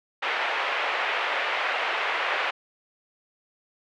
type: band-pass noise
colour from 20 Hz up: white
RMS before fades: -27 dBFS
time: 0.22-2.51 s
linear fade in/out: 10 ms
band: 490 to 2600 Hz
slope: 24 dB/octave
effects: none